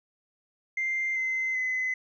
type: tone with pitch steps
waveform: triangle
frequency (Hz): 2093 / 2062 / 2031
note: C7 / C7 / B6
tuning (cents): 0 / -26 / +48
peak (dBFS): -23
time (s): 0.77-1.94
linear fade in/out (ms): 5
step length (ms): 390
effects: tanh soft clip ceiling -23 dBFS + resampled to 16000 Hz